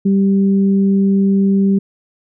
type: tone pair together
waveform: sine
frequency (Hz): 196 / 392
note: G3 / G4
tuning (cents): 0 / 0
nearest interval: octave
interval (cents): 1200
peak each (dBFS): -10 / -21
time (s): 0.05-1.79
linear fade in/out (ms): 10
effects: none